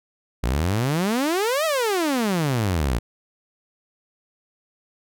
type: exponential two-way sweep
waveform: sawtooth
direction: up then down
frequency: 55 to 659.3 to 55 Hz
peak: -16 dBFS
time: 0.43-2.99 s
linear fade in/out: 10 ms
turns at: 1.65 s
effects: none